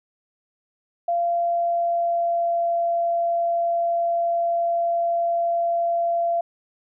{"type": "tone with pitch glide", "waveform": "sine", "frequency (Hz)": [688, 682.9], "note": ["F5", "F5"], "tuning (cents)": [-26, -39], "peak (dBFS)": -19, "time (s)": [1.08, 6.41], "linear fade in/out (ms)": 5, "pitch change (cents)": -13, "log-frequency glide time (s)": [1.23, 2.7], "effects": []}